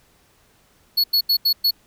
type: tone bursts at uneven times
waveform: square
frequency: 4381 Hz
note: C#8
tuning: 21 cents flat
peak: -15 dBFS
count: 5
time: 0.97-1.04 / 1.13-1.21 / 1.29-1.37 / 1.45-1.53 / 1.64-1.71 s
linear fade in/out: 10 ms
effects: pink hiss -58 dBFS RMS until 1.86 s